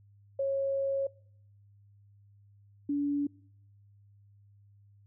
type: tone pair in turn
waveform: sine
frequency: 547 / 286.8 Hz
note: C#5 / D4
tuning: -23 / -41 cents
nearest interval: major seventh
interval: 1118 cents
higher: first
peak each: -27 dBFS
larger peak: neither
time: 0.39-1.07 / 2.89-3.27 s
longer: first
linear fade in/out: 5 ms
effects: noise-tail reverb RT60 0.7 s tail -25 dB re dry + added 101 Hz sine -57 dBFS peak until 5.06 s